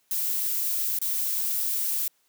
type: noise with dropouts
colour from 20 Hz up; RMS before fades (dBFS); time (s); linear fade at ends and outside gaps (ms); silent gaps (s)
violet; -27; 0.11-2.08; 2; 0.989-1.015
effects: white hiss -68 dBFS RMS until 2.28 s + high-pass 150 Hz 12 dB/octave